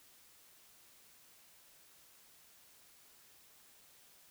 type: silence
effects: white hiss -63 dBFS RMS until 4.3 s